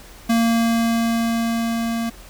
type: tone with level ramp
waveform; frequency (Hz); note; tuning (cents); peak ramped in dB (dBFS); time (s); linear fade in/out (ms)
square; 230.1; A#3; -22; -15 to -22; 0.29-2.1; 10
effects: added 43 Hz sine -43 dBFS peak until 2.29 s + pink hiss -44 dBFS RMS until 2.29 s